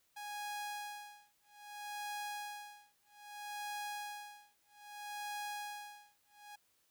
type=tone with tremolo; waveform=sawtooth; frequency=828 Hz; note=G#5; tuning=5 cents flat; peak=-36 dBFS; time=0.16-6.56 s; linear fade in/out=10 ms; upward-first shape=sine; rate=0.62 Hz; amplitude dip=100%; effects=white hiss -75 dBFS RMS until 6.9 s